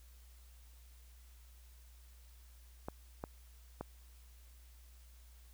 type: clicks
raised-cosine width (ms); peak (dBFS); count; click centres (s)
1; -26; 3; 2.885 / 3.239 / 3.81
effects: added 60 Hz sine -56 dBFS peak until 5.53 s + white hiss -67 dBFS RMS until 5.53 s

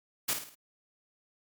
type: noise with echo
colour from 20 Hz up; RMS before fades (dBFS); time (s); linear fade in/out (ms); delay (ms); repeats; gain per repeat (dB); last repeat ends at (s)
white; -29; 0.28-0.34; 10; 53; 4; -7; 0.552
effects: Opus 48 kbps

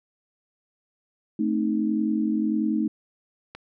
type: chord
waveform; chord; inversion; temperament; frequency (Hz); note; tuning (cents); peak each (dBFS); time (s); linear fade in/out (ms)
sine; A diminished; none; equal; 220 / 261.6 / 311.1; A3 / C4 / Eb4; 0 / 0 / 0; -24 / -30 / -25; 1.39-2.88; 5
type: click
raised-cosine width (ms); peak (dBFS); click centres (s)
0.3; -22; 3.55
effects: none

